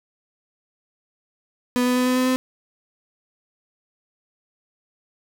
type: tone with pitch steps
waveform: 35% pulse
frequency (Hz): 247.5 / 249.4 / 251.2 / 253.1 / 255 / 257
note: B3 / B3 / B3 / B3 / C4 / C4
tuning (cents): +4 / +17 / +30 / +43 / -44 / -31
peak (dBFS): -16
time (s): 1.76-2.36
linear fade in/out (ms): 0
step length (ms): 100
effects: none